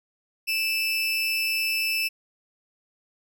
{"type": "tone with amplitude modulation", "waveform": "30% pulse", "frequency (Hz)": 2637, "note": "E7", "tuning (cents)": 0, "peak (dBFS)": -18, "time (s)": [0.47, 2.09], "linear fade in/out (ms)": 20, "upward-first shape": "sine", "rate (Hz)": 243, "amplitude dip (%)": 55, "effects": []}